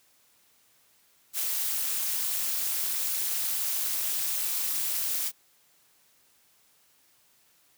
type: noise with amplitude modulation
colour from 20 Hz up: blue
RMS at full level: -26 dBFS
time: 1.33-5.32 s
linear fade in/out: 50 ms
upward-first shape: sine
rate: 254 Hz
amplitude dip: 75%
effects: white hiss -64 dBFS RMS until 7.77 s + high-pass 60 Hz 12 dB/octave